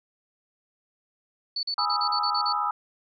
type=tone bursts; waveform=sine; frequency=4470 Hz; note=C#8; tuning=14 cents sharp; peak=-26 dBFS; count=9; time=1.56-2.527 s; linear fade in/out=5 ms; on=71 ms; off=41 ms
type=chord; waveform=sine; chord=E major seventh; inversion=first; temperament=equal with one note detuned; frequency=830.6 / 978.7 / 1244.5 / 1318.5 Hz; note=G#5 / B5 / D#6 / E6; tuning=0 / -16 / 0 / 0 cents; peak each=-30 / -31 / -28 / -29 dBFS; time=1.78-2.71 s; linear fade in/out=2 ms
effects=none